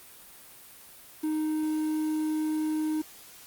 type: tone with quantisation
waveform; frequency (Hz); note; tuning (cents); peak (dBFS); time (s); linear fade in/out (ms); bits
triangle; 310; D#4; -6; -24; 1.23-3.02; 10; 8
effects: white hiss -50 dBFS RMS until 3.46 s + Opus 32 kbps